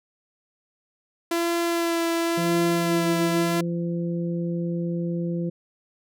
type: tone with vibrato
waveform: sawtooth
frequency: 337.4 Hz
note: E4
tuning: 40 cents sharp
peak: -18 dBFS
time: 1.31-3.61 s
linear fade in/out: 5 ms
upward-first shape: sine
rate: 0.94 Hz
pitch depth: 16 cents each way
type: harmonic tone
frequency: 171 Hz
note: F3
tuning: 36 cents flat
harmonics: 1 / 2 / 3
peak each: -25 / -31 / -35 dBFS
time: 2.37-5.5 s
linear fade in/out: 10 ms
effects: none